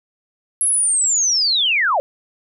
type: linear sweep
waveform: sine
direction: down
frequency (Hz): 11080 to 513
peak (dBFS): -14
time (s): 0.61-2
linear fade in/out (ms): 0
effects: none